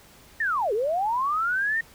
sine linear two-way sweep, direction down then up, 1864.7 to 393.1 to 1864.7 Hz, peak -22 dBFS, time 0.4-1.81 s, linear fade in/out 5 ms, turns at 0.73 s, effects pink hiss -52 dBFS RMS until 1.94 s

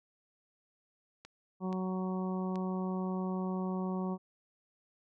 clicks, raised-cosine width 0.2 ms, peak -31 dBFS, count 3, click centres 1.25 / 1.728 / 2.557 s
harmonic tone, 186.1 Hz, F#3, 10 cents sharp, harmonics 1 / 2 / 3 / 4 / 5 / 6, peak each -33 / -40 / -46 / -46 / -46 / -47 dBFS, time 1.6-4.18 s, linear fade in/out 50 ms
effects none

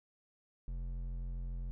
triangle tone with hard clipping, 43.65 Hz, F1, in tune, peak -39 dBFS, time 0.68-1.71 s, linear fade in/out 0 ms, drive 12 dB, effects none

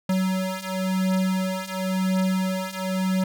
square beating tone pair, 187.1 / 188.05 Hz, F#3 / F#3, +20 / +28 cents, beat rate 0.95 Hz, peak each -27 / -25 dBFS, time 0.09-3.24 s, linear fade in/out 5 ms, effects none

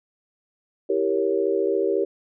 sine chord, E diminished seventh, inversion none, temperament equal with one note detuned, 328.1 / 392 / 466.2 / 554.4 Hz, E4 / G4 / Bb4 / Db5, -8 / 0 / 0 / 0 cents, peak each -28 / -22 / -25 / -28 dBFS, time 0.89-2.05 s, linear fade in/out 10 ms, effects none

